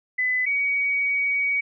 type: tone pair in turn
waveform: sine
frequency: 2008 / 2256 Hz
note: B6 / C#7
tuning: +28 / +30 cents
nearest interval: major second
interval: 202 cents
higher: second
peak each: -20 dBFS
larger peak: neither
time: 0.18-0.46 / 0.46-1.61 s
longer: second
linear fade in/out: 10 ms
effects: none